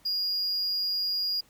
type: tone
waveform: triangle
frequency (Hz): 4855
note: D#8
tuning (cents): -43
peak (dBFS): -25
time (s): 0.05-1.41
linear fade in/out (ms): 10
effects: pink hiss -61 dBFS RMS until 1.49 s